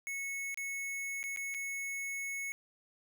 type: tone with dropouts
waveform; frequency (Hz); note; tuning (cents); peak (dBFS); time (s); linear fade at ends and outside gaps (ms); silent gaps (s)
square; 2200; C#7; -14; -37; 0.07-2.52; 0; 0.544-0.574 / 1.23-1.239 / 1.362-1.372 / 1.541-1.546
effects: none